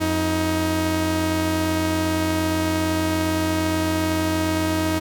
sawtooth tone pair together, 88.28 / 315.6 Hz, F2 / D#4, +19 / +25 cents, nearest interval octave + minor seventh, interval 2206 cents, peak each -21 / -17 dBFS, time 0-5 s, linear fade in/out 20 ms, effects none

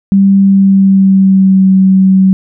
sine tone with pitch glide, 196 to 190.09 Hz, G3 to F#3, 0 to +47 cents, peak -3 dBFS, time 0.12-2.33 s, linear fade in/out 0 ms, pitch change -53 cents, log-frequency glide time 0.38-1.7 s, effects none

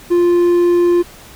triangle tone with hard clipping, 349.2 Hz, F4, in tune, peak -10 dBFS, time 0.1-1.03 s, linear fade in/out 20 ms, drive 6 dB, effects pink hiss -39 dBFS RMS until 1.35 s

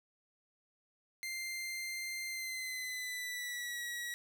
sawtooth tone with pitch glide, 2093 to 1919.3 Hz, C7 to B6, 0 to -50 cents, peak -35 dBFS, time 1.23-4.14 s, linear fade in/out 0 ms, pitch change -150 cents, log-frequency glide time 2.27-3.83 s, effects none

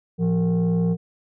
sine tone with frequency modulation, 172.7 Hz, F3, 19 cents flat, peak -16 dBFS, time 0.18-0.97 s, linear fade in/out 50 ms, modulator 284 Hz, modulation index 0.62, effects tanh soft clip ceiling -15 dBFS

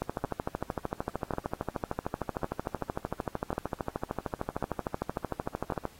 two click trains, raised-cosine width 1 ms, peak -16 / -16 dBFS, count 6 / 78, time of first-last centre 0.24-5.722 / 0.02-5.853 s, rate 0.912 / 13.2 Hz, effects pink hiss -57 dBFS RMS until 5.99 s + AAC 48 kbps

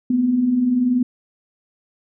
sine tone pair together, 229.3 / 250 Hz, A#3 / B3, -28 / +21 cents, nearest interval minor second, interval 149 cents, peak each -25 / -15 dBFS, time 0.1-1.03 s, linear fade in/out 5 ms, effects none

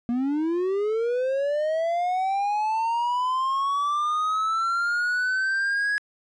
triangle linear sweep, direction up, 233.1 to 1676 Hz, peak -20 dBFS, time 0.09-5.98 s, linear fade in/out 0 ms, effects resampled to 22050 Hz

